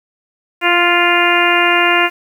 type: harmonic tone with a mistuned harmonic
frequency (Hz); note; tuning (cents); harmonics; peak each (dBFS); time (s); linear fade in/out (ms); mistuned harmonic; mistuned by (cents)
349.2; F4; 0; 1 / 2 / 3 / 4 / 5 / 6 / 7 / 8; -18 / -18 / -18 / -18 / -18 / -18 / -18 / -18; 0.61-2.1; 50; 1; -16
effects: 7-bit